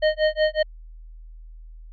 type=tone with tremolo; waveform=square; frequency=618 Hz; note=D#5; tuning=12 cents flat; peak=-16 dBFS; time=0.02-0.63 s; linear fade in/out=10 ms; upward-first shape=sine; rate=5.4 Hz; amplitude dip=100%; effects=added 40 Hz sine -39 dBFS peak until 1.92 s + resampled to 11025 Hz